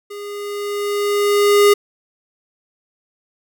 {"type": "tone with level ramp", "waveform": "square", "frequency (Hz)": 409.2, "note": "G#4", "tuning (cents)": -26, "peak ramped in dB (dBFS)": [-30, -8], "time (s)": [0.1, 1.74], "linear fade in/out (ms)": 10, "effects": []}